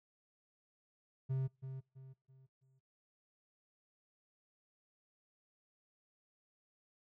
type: tone with echo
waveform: triangle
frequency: 132.4 Hz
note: C3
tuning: 21 cents sharp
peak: -31 dBFS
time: 1.29-1.48 s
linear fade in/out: 20 ms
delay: 330 ms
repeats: 4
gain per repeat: -9 dB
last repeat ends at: 2.8 s
effects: noise-tail reverb RT60 0.3 s tail -25 dB re dry